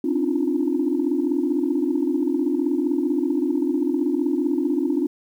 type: tone cluster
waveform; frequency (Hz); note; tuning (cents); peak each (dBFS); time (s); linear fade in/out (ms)
sine; 262.8 / 287.9 / 303.5 / 347.3; C4 / D4 / D#4 / F4; +8 / -34 / -43 / -10; -24; 0.04-5.07; 5
effects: tanh soft clip ceiling -11 dBFS + 9-bit